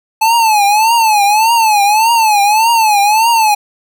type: tone with vibrato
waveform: square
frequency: 867 Hz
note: A5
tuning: 26 cents flat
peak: -8 dBFS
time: 0.21-3.55 s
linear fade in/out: 10 ms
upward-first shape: triangle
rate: 1.7 Hz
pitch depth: 150 cents each way
effects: none